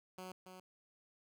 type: tone with echo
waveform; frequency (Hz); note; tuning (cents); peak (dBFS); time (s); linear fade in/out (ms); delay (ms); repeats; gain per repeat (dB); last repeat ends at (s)
10% pulse; 185; F#3; 0; -38; 0.18-0.32; 2; 280; 1; -6; 0.6
effects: none